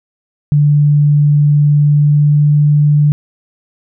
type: tone with pitch glide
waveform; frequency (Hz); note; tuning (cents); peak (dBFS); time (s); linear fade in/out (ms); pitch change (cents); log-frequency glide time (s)
sine; 146.83 to 147.77; D3 to D3; 0 to +11; -6; 0.52-3.12; 0; +11; 1.83-2.54
effects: none